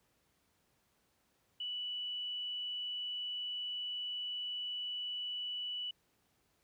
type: tone with frequency modulation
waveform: sine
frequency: 2960 Hz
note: F#7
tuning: in tune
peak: -37 dBFS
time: 1.6-5.91 s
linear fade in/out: 5 ms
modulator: 34.6 Hz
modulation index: 0.2
effects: pink hiss -75 dBFS RMS until 6.63 s + high-pass 60 Hz 12 dB/octave